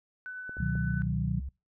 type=tone with tremolo; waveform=sine; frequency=1500 Hz; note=F#6; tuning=23 cents sharp; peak=-36 dBFS; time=0.26-1.02 s; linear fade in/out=0 ms; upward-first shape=triangle; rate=10 Hz; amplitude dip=25%
type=clicks; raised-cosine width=2 ms; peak=-32 dBFS; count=3; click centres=0.494 / 0.569 / 0.754 s
type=tone with pitch glide; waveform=sine; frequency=69.8 to 67.11 Hz; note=C#2 to C2; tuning=+13 to +45 cents; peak=-34 dBFS; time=0.58-1.49 s; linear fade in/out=5 ms; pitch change=-68 cents; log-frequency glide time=1.31-1.36 s
type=chord; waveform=sine; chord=B major; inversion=none; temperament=equal; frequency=123.47 / 155.56 / 185 Hz; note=B2 / D#3 / F#3; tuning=0 / 0 / 0 cents; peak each=-32 dBFS; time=0.6-1.4 s; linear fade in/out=5 ms
effects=noise-tail reverb RT60 0.3 s tail -26 dB re dry